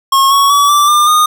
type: tone with pitch steps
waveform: square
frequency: 1085 / 1112.3 / 1140.3 / 1168.9 / 1198.3 / 1228.5 Hz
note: C#6 / C#6 / C#6 / D6 / D6 / D#6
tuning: -37 / +6 / +49 / -9 / +34 / -22 cents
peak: -7 dBFS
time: 0.12-1.26 s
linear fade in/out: 5 ms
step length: 190 ms
effects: none